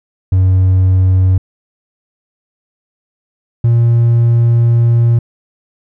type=tone pair in turn; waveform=triangle; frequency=93.5 / 117.5 Hz; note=F#2 / A#2; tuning=+19 / +14 cents; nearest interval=major third; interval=395 cents; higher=second; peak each=-4 dBFS; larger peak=neither; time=0.32-1.38 / 3.64-5.19 s; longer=second; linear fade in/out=5 ms; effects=tanh soft clip ceiling 0 dBFS